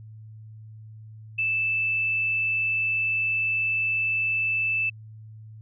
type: tone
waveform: sine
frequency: 2637 Hz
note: E7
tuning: in tune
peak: -22 dBFS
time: 1.38-4.9 s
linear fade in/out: 10 ms
effects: added 109 Hz sine -41 dBFS peak until 5.61 s